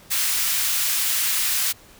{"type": "high-pass noise", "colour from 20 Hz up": "white", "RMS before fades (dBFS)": -22, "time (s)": [0.1, 1.73], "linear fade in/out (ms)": 20, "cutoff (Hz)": 1500, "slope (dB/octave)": 12, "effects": ["pink hiss -49 dBFS RMS until 1.99 s"]}